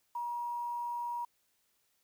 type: tone with quantisation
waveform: sine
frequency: 955 Hz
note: A#5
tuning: 42 cents sharp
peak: -34 dBFS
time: 0.15-1.25 s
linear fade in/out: 5 ms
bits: 10
effects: white hiss -75 dBFS RMS until 2.03 s